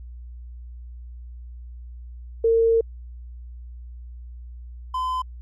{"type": "tone pair in turn", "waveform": ["sine", "triangle"], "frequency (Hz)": [455.8, 1021.3], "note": ["A#4", "C6"], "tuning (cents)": [-39, -42], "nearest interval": "octave + major second", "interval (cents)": 1397, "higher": "second", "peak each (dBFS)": [-15, -21], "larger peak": "first", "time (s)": [[2.44, 2.81], [4.94, 5.22]], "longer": "first", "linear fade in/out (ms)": 5, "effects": ["added 60 Hz sine -36 dBFS peak until 5.41 s"]}